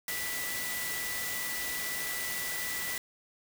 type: tone in noise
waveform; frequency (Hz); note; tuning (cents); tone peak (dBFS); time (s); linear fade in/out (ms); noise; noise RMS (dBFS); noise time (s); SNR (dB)
sine; 1973; B6; -2; -37; 0.08-2.98; 2; white; -36; 0.08-2.98; -4
effects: none